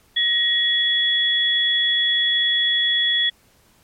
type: tone pair together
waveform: sine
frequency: 1893 / 3375 Hz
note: A#6 / G#7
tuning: +26 / +27 cents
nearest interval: minor seventh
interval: 1001 cents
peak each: -22 / -17 dBFS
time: 0.16-3.3 s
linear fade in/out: 10 ms
effects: pink hiss -57 dBFS RMS until 3.83 s + MP3 64 kbps